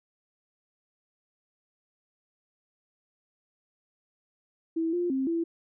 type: tone with pitch steps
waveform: sine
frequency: 327 / 350.9 / 265.8 / 333.9 Hz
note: E4 / F4 / C4 / E4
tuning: -14 / +8 / +27 / +22 cents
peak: -25 dBFS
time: 4.76-5.44 s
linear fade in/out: 10 ms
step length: 170 ms
effects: none